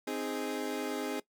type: chord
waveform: 30% pulse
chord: Ab major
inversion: first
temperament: equal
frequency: 261.6 / 311.1 / 415.3 Hz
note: C4 / Eb4 / Ab4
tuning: 0 / 0 / 0 cents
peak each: -35 / -36 / -35 dBFS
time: 0.07-1.2 s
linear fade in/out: 5 ms
effects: noise-tail reverb RT60 0.1 s tail -19 dB re dry